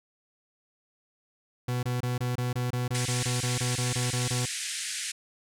40% pulse tone bursts, 123.7 Hz, B2, 3 cents sharp, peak -26 dBFS, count 16, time 1.68-4.455 s, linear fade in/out 5 ms, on 150 ms, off 25 ms
white band-pass noise, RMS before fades -34 dBFS, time 2.94-5.12 s, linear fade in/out 10 ms, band 1600 to 9700 Hz, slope 48 dB/octave
effects none

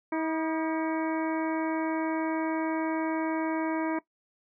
harmonic tone with a mistuned harmonic, 320 Hz, D#4, 49 cents sharp, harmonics 1 / 2 / 3 / 4 / 5 / 6 / 7, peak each -28 / -35 / -34 / -42 / -42 / -45 / -42 dBFS, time 0.12-3.99 s, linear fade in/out 5 ms, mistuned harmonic 4, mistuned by -64 cents, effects noise-tail reverb RT60 0.1 s tail -18 dB re dry

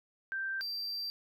sine / triangle tone pair in turn, 1568 / 4699 Hz, G6 / D8, 0 / 0 cents, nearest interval octave + perfect fifth, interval 1900 cents, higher second, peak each -33 / -34 dBFS, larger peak first, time 0.32-0.61 / 0.61-1.1 s, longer second, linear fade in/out 0 ms, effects none

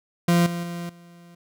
40% pulse tone with level steps, 172.4 Hz, F3, 22 cents flat, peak -15 / -26 / -29 / -45 dBFS, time 0.28-1.35 s, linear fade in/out 5 ms, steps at 0.46 / 0.63 / 0.89 s, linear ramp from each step 5 ms, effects none

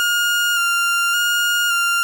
30% pulse tone with vibrato, 1408 Hz, F6, 14 cents sharp, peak -13 dBFS, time 0-2.03 s, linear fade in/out 0 ms, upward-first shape square, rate 0.88 Hz, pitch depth 19 cents each way, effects none

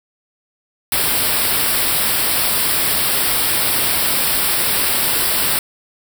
white band-stop noise, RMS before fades -17 dBFS, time 0.92-5.59 s, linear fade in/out 2 ms, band 5400 to 7900 Hz, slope 96 dB/octave, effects none

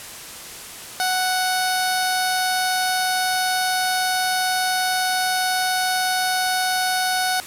10% pulse tone with notch filter, 741 Hz, F#5, 2 cents sharp, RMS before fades -21 dBFS, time 1-7.4 s, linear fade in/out 0 ms, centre 2600 Hz, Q 0.99, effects white hiss -36 dBFS RMS until 7.46 s + low-pass 12000 Hz 12 dB/octave

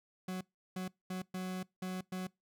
40% pulse tone bursts at uneven times, 185 Hz, F#3, in tune, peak -36 dBFS, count 6, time 0.28-0.41 / 0.76-0.88 / 1.1-1.22 / 1.34-1.63 / 1.82-2.01 / 2.12-2.27 s, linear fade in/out 5 ms, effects noise-tail reverb RT60 0.2 s tail -24 dB re dry

